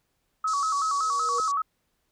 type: tone with vibrato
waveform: sine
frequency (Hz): 1204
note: D6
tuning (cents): +43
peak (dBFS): -23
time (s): 0.44-1.62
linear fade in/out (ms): 5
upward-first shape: square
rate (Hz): 5.3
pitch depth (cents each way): 110
type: band-pass noise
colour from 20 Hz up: white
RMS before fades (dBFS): -39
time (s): 0.47-1.52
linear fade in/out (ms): 10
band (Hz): 4300 to 7800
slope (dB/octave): 48
type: tone with exponential growth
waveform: sine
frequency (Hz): 478.6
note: A#4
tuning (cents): +46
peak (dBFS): -29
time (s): 0.84-1.4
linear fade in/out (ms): 0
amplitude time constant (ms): 120
effects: pink hiss -74 dBFS RMS until 2.11 s